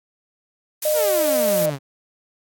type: noise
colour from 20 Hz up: blue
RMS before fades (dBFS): -25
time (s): 0.82-1.66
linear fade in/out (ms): 5
type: tone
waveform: sine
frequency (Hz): 609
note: D#5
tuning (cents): -37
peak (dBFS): -17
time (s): 0.85-1.7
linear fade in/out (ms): 5
type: exponential sweep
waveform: sawtooth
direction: down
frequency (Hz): 502 to 130.81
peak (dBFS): -21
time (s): 0.93-1.79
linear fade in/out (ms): 50
effects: AAC 64 kbps